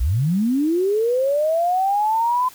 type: linear sweep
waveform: sine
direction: up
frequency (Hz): 50.7 to 1024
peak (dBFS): -16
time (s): 0-2.49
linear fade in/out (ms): 10
effects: white hiss -45 dBFS RMS until 2.54 s